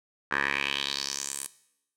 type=tone with band-pass filter sweep; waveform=10% pulse; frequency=69.6 Hz; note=C#2; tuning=8 cents sharp; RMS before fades=-31 dBFS; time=0.31-1.47 s; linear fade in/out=5 ms; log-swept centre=1500 to 10000 Hz; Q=3.4; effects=noise-tail reverb RT60 0.8 s tail -18 dB re dry